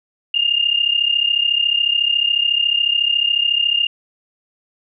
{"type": "tone pair together", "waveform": "sine", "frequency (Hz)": [2803, 2837], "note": ["F7", "F7"], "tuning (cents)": [6, 27], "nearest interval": "unison", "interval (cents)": 21, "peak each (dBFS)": -17, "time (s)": [0.34, 3.87], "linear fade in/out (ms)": 5, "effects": []}